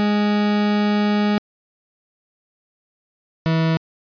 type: tone pair in turn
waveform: 40% pulse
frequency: 207.7 / 162.23 Hz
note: G#3 / E3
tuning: 0 / -27 cents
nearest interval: major third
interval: 427 cents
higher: first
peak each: -15 dBFS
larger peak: neither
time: 0-1.38 / 3.46-3.77 s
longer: first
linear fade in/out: 0 ms
effects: resampled to 11025 Hz